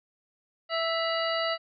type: harmonic tone with a mistuned harmonic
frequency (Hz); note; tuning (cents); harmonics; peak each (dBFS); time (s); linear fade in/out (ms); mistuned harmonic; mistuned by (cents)
659.3; E5; 0; 1 / 2 / 3 / 4 / 6 / 7; -29 / -32 / -34 / -35 / -37 / -37; 0.69-1.58; 50; 4; +150
effects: none